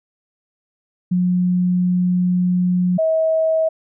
sine tone pair in turn, 180 / 641.4 Hz, F#3 / E5, -47 / -48 cents, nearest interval octave + minor seventh, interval 2199 cents, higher second, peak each -14 dBFS, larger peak neither, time 1.11-2.98 / 2.98-3.69 s, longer first, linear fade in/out 10 ms, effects none

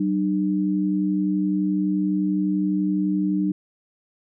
sine tone pair together, 190.19 / 301.9 Hz, F#3 / D4, +48 / +48 cents, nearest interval minor sixth, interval 800 cents, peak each -22 dBFS, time 0-3.52 s, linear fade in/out 5 ms, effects none

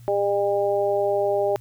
harmonic tone, 201.3 Hz, G3, 46 cents sharp, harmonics 2 / 3 / 4, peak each -23 / -22 / -27 dBFS, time 0.08-1.56 s, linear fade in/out 0 ms, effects added 119 Hz sine -42 dBFS peak until 1.6 s + white hiss -58 dBFS RMS until 1.6 s

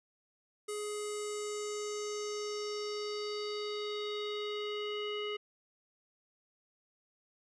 square tone with low-pass filter sweep, 418.3 Hz, G#4, 12 cents sharp, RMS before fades -38 dBFS, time 0.68-5.37 s, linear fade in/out 10 ms, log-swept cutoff 9200 to 2800 Hz, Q 4.3, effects none

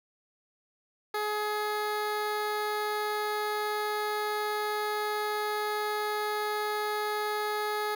15% pulse tone with notch filter, 421.4 Hz, G#4, 25 cents sharp, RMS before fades -31 dBFS, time 1.14-7.95 s, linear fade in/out 5 ms, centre 7700 Hz, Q 1.3, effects none

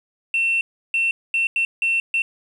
sine tone bursts at uneven times, 2700 Hz, E7, 41 cents sharp, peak -15 dBFS, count 6, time 0.34-0.61 / 0.94-1.11 / 1.34-1.47 / 1.56-1.65 / 1.82-2 / 2.14-2.22 s, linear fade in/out 2 ms, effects tanh soft clip ceiling -15 dBFS + 8-bit

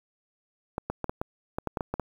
clicks, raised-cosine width 1 ms, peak -15 dBFS, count 11, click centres 0.781 / 0.9 / 1.043 / 1.095 / 1.215 / 1.585 / 1.673 / 1.772 / 1.808 / 1.94 / 1.997 s, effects 8-bit

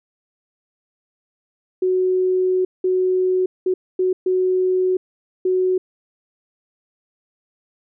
sine tone bursts at uneven times, 370 Hz, F#4, in tune, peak -15 dBFS, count 6, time 1.82-2.65 / 2.84-3.46 / 3.66-3.74 / 3.99-4.13 / 4.26-4.97 / 5.45-5.78 s, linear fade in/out 5 ms, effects none

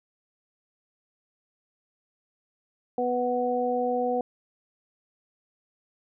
harmonic tone, 246.9 Hz, B3, in tune, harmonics 1 / 2 / 3, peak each -31 / -26 / -28 dBFS, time 2.98-4.21 s, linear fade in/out 2 ms, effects none

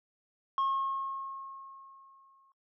sine tone with exponential decay, 1083 Hz, C#6, 41 cents flat, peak -23 dBFS, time 0.58-2.52 s, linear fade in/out 1 ms, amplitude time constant 420 ms, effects noise-tail reverb RT60 0.3 s tail -26 dB re dry + tanh soft clip ceiling -25 dBFS

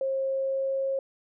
sine tone with pitch glide, 536 to 539.7 Hz, C5 to C#5, +42 to -46 cents, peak -25 dBFS, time 0.01-0.99 s, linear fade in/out 2 ms, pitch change +12 cents, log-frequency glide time 0.22-0.82 s, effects none

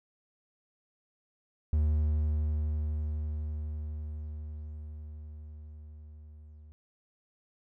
triangle tone with level ramp, 76 Hz, D#2, 40 cents flat, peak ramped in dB -21 to -47 dBFS, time 1.73-6.72 s, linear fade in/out 0 ms, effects none

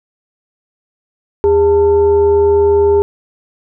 sine tone with frequency modulation, 405.9 Hz, G#4, 40 cents flat, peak -7 dBFS, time 1.44-3.02 s, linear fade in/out 0 ms, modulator 485 Hz, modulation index 0.42, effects none

